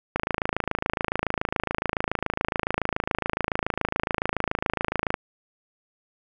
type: click train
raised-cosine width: 0.5 ms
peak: -8 dBFS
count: 136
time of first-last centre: 0.16-5.142 s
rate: 27.1 Hz
effects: none